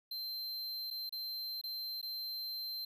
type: tone with dropouts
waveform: square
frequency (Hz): 4120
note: C8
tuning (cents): -28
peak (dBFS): -39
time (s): 0.11-2.85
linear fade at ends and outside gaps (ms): 5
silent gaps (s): 0.904-0.909 / 1.094-1.124 / 1.614-1.637 / 2.015-2.027
effects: none